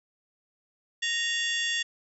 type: harmonic tone with a mistuned harmonic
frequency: 930 Hz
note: A#5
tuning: 4 cents flat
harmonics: 2 / 3 / 4 / 5 / 6 / 7 / 8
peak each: -30 / -32 / -31 / -41 / -41 / -40 / -40 dBFS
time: 1.02-1.83 s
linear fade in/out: 10 ms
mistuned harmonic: 4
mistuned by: -140 cents
effects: none